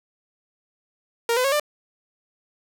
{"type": "tone with pitch steps", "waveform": "sawtooth", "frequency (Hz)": [466.2, 505.5, 548, 594.2], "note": ["A#4", "B4", "C#5", "D5"], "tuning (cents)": [0, 40, -20, 20], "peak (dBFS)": -15, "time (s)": [1.29, 1.598], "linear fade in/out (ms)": 2, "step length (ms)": 77, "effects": []}